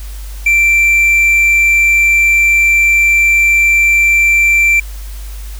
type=tone; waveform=triangle; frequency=2349 Hz; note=D7; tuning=in tune; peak=-5 dBFS; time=0.46-4.8 s; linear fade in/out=5 ms; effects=added 50 Hz sine -23 dBFS peak until 5.59 s + white hiss -37 dBFS RMS until 5.59 s